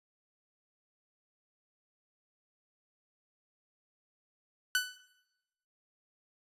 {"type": "tone with exponential decay", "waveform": "sawtooth", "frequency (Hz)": 1496, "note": "F#6", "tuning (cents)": 19, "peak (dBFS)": -20, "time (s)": [4.75, 5], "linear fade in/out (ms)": 1, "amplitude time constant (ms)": 53, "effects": ["noise-tail reverb RT60 0.9 s tail -17 dB re dry", "resampled to 32000 Hz"]}